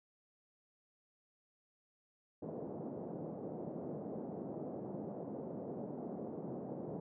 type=band-pass noise; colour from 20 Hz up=pink; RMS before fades=-44 dBFS; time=2.42-7 s; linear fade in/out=5 ms; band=160 to 640 Hz; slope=24 dB/octave; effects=none

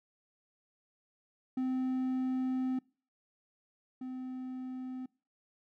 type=tone pair in turn; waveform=triangle; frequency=258.1 / 256.6 Hz; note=C4 / C4; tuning=-23 / -34 cents; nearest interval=unison; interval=11 cents; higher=first; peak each=-28 / -36 dBFS; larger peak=first; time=1.57-2.79 / 4.01-5.06 s; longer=first; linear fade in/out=5 ms; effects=noise-tail reverb RT60 0.4 s tail -25 dB re dry

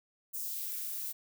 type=noise with high-pass filter sweep; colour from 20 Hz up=violet; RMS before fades=-38 dBFS; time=0.33-1.13 s; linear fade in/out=20 ms; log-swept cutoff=8400 to 230 Hz; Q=1.3; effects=none

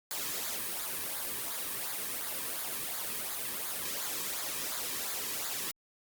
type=noise with flanger; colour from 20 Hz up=white; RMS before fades=-36 dBFS; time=0.11-5.71 s; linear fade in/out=0 ms; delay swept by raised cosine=0.35 to 1.45 ms; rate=2.8 Hz; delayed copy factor=-0.6; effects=Opus 48 kbps

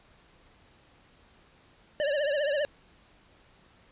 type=tone with vibrato; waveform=square; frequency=580 Hz; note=D5; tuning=22 cents flat; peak=-26 dBFS; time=2-2.65 s; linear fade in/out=0 ms; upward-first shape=triangle; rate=15 Hz; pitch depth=120 cents each way; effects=pink hiss -60 dBFS RMS until 3.91 s + resampled to 8000 Hz

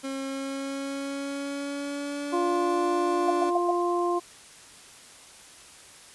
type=tone with pitch glide; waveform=30% pulse; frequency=270 to 292.7 Hz; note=C#4 to D4; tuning=-45 to -6 cents; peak=-28 dBFS; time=0.03-3.51 s; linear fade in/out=20 ms; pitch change=+139 cents; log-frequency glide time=0.21-2.84 s
type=harmonic tone; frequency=349.9 Hz; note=F4; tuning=3 cents sharp; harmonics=1 / 2 / 3; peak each=-25 / -30 / -29 dBFS; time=2.32-4.2 s; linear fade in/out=20 ms
type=tone bursts; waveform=sine; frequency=698 Hz; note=F5; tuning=1 cent flat; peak=-21 dBFS; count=4; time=3.28-3.71 s; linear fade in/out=5 ms; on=25 ms; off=110 ms
effects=white hiss -49 dBFS RMS until 6.14 s + resampled to 24000 Hz

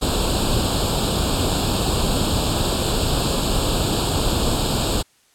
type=noise with comb filter; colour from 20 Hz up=pink; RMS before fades=-20 dBFS; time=0.01-5.03 s; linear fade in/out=20 ms; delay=0.25 ms; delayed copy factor=+0.9; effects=white hiss -58 dBFS RMS until 5.34 s + low-pass 10000 Hz 12 dB/octave

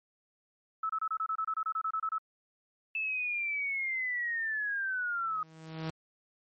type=tone bursts; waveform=sine; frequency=1303 Hz; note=E6; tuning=20 cents flat; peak=-29 dBFS; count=15; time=0.83-2.183 s; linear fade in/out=5 ms; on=65 ms; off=27 ms
type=linear sweep; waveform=sine; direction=down; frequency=2635 to 1244.5 Hz; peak=-30 dBFS; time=2.95-5.43 s; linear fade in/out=2 ms
type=tone with exponential growth; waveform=sawtooth; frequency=160 Hz; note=D#3; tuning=49 cents sharp; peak=-28 dBFS; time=5.16-5.9 s; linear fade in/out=0 ms; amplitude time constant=160 ms
effects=MP3 32 kbps

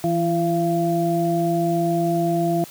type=tone cluster; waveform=sine; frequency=166.3 / 338.8 / 684 Hz; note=E3 / E4 / F5; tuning=+16 / +48 / -36 cents; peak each=-22 dBFS; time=0.04-2.64 s; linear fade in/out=0 ms; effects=white hiss -42 dBFS RMS until 2.7 s + high-pass 100 Hz 12 dB/octave

